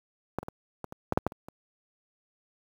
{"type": "clicks", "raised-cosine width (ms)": 1, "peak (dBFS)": [-15, -24, -22, -21, -26, -12, -7, -12, -28, -28], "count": 10, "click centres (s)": [0.386, 0.43, 0.484, 0.843, 0.924, 1.124, 1.175, 1.266, 1.321, 1.485], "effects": ["high-pass 60 Hz 12 dB/octave", "8-bit"]}